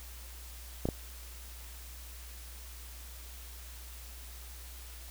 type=clicks; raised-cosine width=2 ms; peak=-17 dBFS; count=2; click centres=0.855 / 0.888 s; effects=added 60 Hz sine -46 dBFS peak until 5.1 s + white hiss -51 dBFS RMS until 5.1 s